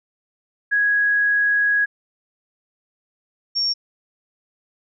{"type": "tone pair in turn", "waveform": "sine", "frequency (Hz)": [1661.2, 5514], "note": ["G#6", "F8"], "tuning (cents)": [0, -23], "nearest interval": "octave + major sixth", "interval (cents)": 2077, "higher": "second", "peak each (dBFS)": [-15, -18], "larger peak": "first", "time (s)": [[0.71, 1.86], [3.55, 3.74]], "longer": "first", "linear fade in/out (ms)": 20, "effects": []}